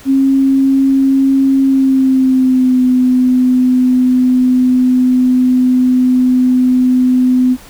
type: tone with pitch glide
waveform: sine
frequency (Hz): 269.8 to 253.2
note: C#4 to B3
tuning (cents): -47 to +43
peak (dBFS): -7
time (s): 0.05-7.57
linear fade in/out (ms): 50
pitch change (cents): -110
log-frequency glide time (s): 1.64-2.82
effects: pink hiss -38 dBFS RMS until 7.69 s